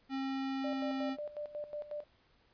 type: tone with pitch glide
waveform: square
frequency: 268.5 to 266.5 Hz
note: C4 to C4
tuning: +45 to +32 cents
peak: -35 dBFS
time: 0.09-1.17 s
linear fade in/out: 50 ms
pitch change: -13 cents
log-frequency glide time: 0.55-1.06 s
type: tone with tremolo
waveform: sine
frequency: 593 Hz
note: D5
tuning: 17 cents sharp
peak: -37 dBFS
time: 0.64-2.04 s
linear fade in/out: 5 ms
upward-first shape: square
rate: 5.5 Hz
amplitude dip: 75%
effects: pink hiss -69 dBFS RMS until 2.53 s + resampled to 11025 Hz